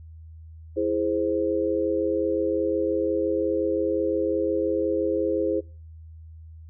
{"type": "chord", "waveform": "sine", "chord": "E augmented", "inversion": "none", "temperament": "equal", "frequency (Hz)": [329.6, 415.3, 523.3], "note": ["E4", "G#4", "B#4"], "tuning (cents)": [0, 0, 0], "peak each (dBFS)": -26, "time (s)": [0.76, 5.61], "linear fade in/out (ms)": 20, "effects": ["noise-tail reverb RT60 0.4 s tail -25 dB re dry", "added 80 Hz sine -41 dBFS peak until 6.69 s"]}